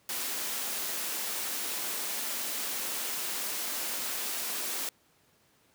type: high-pass noise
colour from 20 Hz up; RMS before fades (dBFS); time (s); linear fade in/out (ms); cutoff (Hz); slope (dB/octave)
white; -34; 0.09-4.89; 2; 200; 24
effects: pink hiss -66 dBFS RMS until 5.74 s + high-pass 100 Hz 12 dB/octave